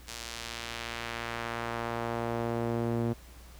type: tone with band-pass filter sweep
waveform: sawtooth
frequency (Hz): 116.9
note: A#2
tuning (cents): +5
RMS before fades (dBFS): -34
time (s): 0.07-3.14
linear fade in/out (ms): 20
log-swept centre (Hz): 6300 to 280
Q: 0.83
effects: added 60 Hz sine -49 dBFS peak until 3.59 s + pink hiss -55 dBFS RMS until 3.59 s

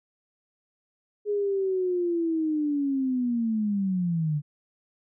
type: linear sweep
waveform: sine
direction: down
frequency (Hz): 418 to 144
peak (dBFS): -23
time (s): 1.25-4.42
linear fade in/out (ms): 50
effects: none

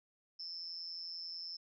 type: tone with amplitude modulation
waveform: sine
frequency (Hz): 5274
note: E8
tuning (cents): 0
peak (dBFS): -38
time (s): 0.39-1.57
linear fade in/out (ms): 10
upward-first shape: sine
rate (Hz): 171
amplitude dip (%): 90
effects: none

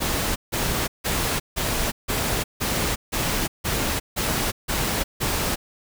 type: noise bursts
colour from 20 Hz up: pink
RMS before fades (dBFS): -24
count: 11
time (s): 0-5.56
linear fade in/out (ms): 20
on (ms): 360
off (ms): 160
effects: none

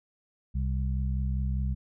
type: harmonic tone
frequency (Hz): 65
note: C2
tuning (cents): -11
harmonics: 1 / 2 / 3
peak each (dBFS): -27 / -33 / -37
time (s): 0.54-1.75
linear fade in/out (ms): 20
effects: none

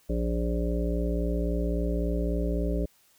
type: harmonic tone with a mistuned harmonic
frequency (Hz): 58.27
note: A#1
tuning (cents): 0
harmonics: 1 / 3 / 5 / 7 / 9 / 10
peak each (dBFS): -27 / -32 / -34 / -35 / -37 / -37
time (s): 0.09-2.86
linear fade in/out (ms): 10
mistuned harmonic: 10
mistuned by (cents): +16
effects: white hiss -63 dBFS RMS until 3.18 s

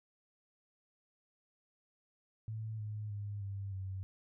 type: tone with pitch steps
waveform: sine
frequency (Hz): 110 / 106.13 / 102.4 / 98.79 / 95.32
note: A2 / G#2 / G#2 / G2 / G2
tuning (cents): 0 / +38 / -24 / +14 / -48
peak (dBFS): -38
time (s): 2.48-4.03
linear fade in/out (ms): 0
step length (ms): 310
effects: none

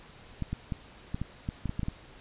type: clicks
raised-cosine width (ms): 5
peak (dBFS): -19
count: 11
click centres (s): 0.423 / 0.53 / 0.722 / 1.145 / 1.216 / 1.489 / 1.657 / 1.694 / 1.794 / 1.832 / 1.884
effects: pink hiss -52 dBFS RMS until 2.2 s + resampled to 8000 Hz

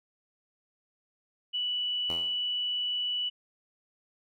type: tone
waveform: sine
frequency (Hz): 2958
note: F#7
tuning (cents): -1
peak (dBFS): -28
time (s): 1.53-3.3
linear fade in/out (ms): 20
type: tone with exponential decay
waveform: 5% pulse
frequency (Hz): 83.3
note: E2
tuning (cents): +19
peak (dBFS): -25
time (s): 2.09-2.46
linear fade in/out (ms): 5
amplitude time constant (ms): 79
effects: none

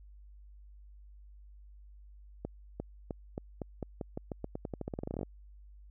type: accelerating click train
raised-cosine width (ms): 2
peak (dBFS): -23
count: 25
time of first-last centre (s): 2.45-5.231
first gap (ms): 350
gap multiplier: 0.88
effects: added 50 Hz sine -51 dBFS peak until 5.9 s

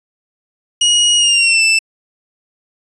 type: tone with pitch glide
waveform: sawtooth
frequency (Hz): 2891 to 2651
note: F#7 to E7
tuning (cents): -41 to +9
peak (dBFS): -6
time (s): 0.81-1.79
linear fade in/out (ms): 5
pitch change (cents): -150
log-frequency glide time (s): 1.17-1.62
effects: resampled to 22050 Hz

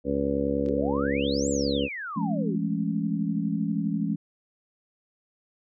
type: harmonic tone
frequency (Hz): 70.1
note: C#2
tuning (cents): +20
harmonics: 1 / 2 / 3 / 4 / 5 / 6 / 7 / 8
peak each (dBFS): -35 / -38 / -31 / -28 / -38 / -35 / -28 / -34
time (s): 0.04-1.89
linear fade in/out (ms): 50
type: exponential two-way sweep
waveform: sine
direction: up then down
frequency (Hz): 336.8 to 7800 to 336.8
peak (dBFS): -32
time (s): 0.66-2.56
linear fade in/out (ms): 10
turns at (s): 1.49
type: clicks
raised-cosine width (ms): 0.2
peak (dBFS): -34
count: 2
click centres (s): 0.662 / 0.687
type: chord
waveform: sine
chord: A major seventh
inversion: second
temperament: equal with one note detuned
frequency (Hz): 169.06 / 207.7 / 220 / 277.2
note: E3 / G#3 / A3 / C#4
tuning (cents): +44 / 0 / 0 / 0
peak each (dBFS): -29 / -28 / -33 / -31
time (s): 2.16-4.16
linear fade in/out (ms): 10
effects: none

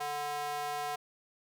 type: tone with high-pass filter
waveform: square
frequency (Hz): 146.83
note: D3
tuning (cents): 0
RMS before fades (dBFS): -36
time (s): 0-0.96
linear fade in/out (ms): 10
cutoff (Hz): 730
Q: 2.4
effects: none

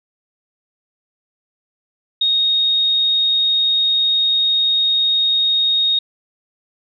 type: tone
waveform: sine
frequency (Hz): 3729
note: A#7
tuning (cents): 0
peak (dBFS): -13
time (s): 2.21-5.99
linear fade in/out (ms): 5
effects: none

